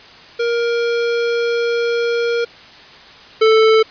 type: tone pair in turn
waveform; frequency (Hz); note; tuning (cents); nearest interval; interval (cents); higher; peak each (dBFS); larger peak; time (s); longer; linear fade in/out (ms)
square; 470 / 440.9; A#4 / A4; +14 / +4; minor second; 110; first; -16 / -9; second; 0.39-2.45 / 3.41-3.83; first; 10
effects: white hiss -40 dBFS RMS until 3.9 s + resampled to 11025 Hz